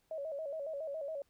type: tone with vibrato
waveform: sine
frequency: 598 Hz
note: D5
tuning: 31 cents sharp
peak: -37 dBFS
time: 0.11-1.22 s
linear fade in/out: 2 ms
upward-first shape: square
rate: 7.2 Hz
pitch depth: 110 cents each way
effects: pink hiss -75 dBFS RMS until 1.29 s